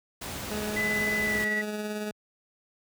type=noise; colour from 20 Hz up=pink; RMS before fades=-36 dBFS; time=0.21-1.45 s; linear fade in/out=10 ms
type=tone with tremolo; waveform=20% pulse; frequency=210.9 Hz; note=G#3; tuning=27 cents sharp; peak=-25 dBFS; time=0.51-2.11 s; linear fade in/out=2 ms; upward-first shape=sine; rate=18 Hz; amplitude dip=30%
type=tone with pitch glide; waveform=sine; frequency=2002 to 1945 Hz; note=B6 to B6; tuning=+23 to -27 cents; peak=-26 dBFS; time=0.76-1.62 s; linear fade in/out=10 ms; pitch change=-50 cents; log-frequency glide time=1.22-1.45 s
effects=high-pass 60 Hz 12 dB/octave